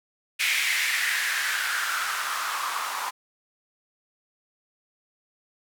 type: noise with band-pass filter sweep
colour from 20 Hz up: blue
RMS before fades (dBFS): -27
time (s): 0.39-3.11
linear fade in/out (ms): 20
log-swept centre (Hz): 2300 to 980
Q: 4
effects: none